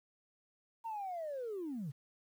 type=linear sweep; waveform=sine; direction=down; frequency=930 to 123.47 Hz; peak=-37 dBFS; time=0.84-1.92 s; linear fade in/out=20 ms; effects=tanh soft clip ceiling -34 dBFS + 11-bit